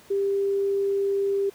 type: tone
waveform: sine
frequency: 396.4 Hz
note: G4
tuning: 19 cents sharp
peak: -21 dBFS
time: 0.1-1.5 s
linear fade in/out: 10 ms
effects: pink hiss -52 dBFS RMS until 1.54 s + high-pass 100 Hz 12 dB/octave